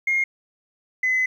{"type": "tone pair in turn", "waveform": "sine", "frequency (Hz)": [2136, 2026], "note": ["C7", "B6"], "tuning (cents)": [35, 44], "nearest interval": "minor second", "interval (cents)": 91, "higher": "first", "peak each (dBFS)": -17, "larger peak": "neither", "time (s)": [[0.07, 0.24], [1.03, 1.26]], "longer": "second", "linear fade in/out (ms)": 5, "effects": ["tanh soft clip ceiling -14 dBFS", "9-bit"]}